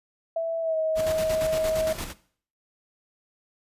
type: tone with pitch glide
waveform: sine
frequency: 659.3 to 635 Hz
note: E5 to D#5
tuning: 0 to +35 cents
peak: -23 dBFS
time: 0.36-1.93 s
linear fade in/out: 5 ms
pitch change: -65 cents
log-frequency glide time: 0.61-0.77 s
type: noise with tremolo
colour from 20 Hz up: pink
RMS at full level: -32 dBFS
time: 0.95-2.14 s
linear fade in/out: 50 ms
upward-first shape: square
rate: 8.7 Hz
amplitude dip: 55%
effects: noise-tail reverb RT60 0.5 s tail -17 dB re dry + resampled to 32000 Hz